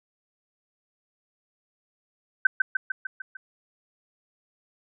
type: tone with echo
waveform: sine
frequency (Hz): 1536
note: G6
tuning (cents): -36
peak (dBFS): -12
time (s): 2.45-2.47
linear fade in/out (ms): 5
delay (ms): 150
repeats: 6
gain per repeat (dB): -4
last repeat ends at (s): 3.37
effects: none